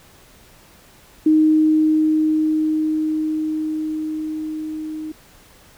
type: tone with level ramp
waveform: sine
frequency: 311.1 Hz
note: D#4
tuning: in tune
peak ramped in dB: -10 to -26 dBFS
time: 1.26-5.12 s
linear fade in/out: 5 ms
effects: pink hiss -49 dBFS RMS until 5.77 s